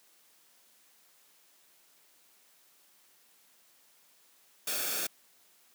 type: noise with comb filter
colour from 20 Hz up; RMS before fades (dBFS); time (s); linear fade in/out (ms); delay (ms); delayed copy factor
white; -33; 4.67-5.07; 5; 1; -0.6
effects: white hiss -64 dBFS RMS until 5.74 s + high-pass 200 Hz 12 dB/octave